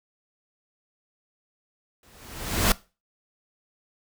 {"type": "noise with exponential growth", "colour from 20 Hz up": "pink", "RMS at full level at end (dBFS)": -18, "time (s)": [2.03, 2.72], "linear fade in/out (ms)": 2, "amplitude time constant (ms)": 150, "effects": ["noise-tail reverb RT60 0.3 s tail -20 dB re dry"]}